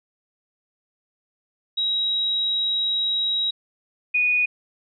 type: tone pair in turn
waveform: sine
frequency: 3835 / 2470 Hz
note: A#7 / D#7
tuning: +48 / -13 cents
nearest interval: minor sixth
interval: 761 cents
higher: first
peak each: -20 / -17 dBFS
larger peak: second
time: 1.77-3.51 / 4.14-4.46 s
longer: first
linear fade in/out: 10 ms
effects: none